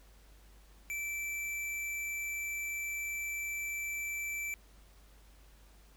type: tone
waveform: square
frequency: 2329 Hz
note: D7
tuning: 15 cents flat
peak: -36 dBFS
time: 0.9-4.54 s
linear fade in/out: 0 ms
effects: added 50 Hz sine -57 dBFS peak until 5.96 s + pink hiss -64 dBFS RMS until 5.96 s